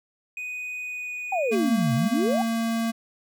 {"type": "tone with pitch glide", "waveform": "triangle", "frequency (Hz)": [2489, 2473], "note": ["D#7", "D#7"], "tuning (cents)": [0, -11], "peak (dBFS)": -29, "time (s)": [0.37, 1.55], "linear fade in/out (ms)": 2, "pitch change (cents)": -11, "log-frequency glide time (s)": [0.8, 1.16]}
{"type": "exponential two-way sweep", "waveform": "sine", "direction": "down then up", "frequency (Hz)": [803, 121.8, 803], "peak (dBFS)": -22, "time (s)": [1.32, 2.42], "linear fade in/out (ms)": 5, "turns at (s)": 1.94}
{"type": "tone", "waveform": "square", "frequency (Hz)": 228.1, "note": "A#3", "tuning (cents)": -37, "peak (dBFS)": -24, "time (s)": [1.51, 2.92], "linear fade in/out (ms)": 20}
{"effects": []}